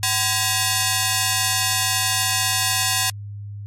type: ring-modulated tone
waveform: 5% pulse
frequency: 890 Hz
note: A5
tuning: 20 cents sharp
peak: -3 dBFS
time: 0.03-3.1 s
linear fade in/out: 2 ms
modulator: 133 Hz
effects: added 102 Hz sine -30 dBFS peak until 3.66 s + MP3 64 kbps